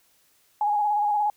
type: tone with vibrato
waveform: sine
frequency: 832 Hz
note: G#5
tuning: 3 cents sharp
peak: -20 dBFS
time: 0.61-1.3 s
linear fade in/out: 2 ms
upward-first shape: square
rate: 17 Hz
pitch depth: 28 cents each way
effects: white hiss -63 dBFS RMS until 1.36 s